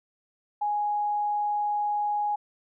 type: tone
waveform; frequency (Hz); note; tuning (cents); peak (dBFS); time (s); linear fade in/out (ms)
sine; 830.6; G#5; 0; -24; 0.61-2.36; 10
effects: none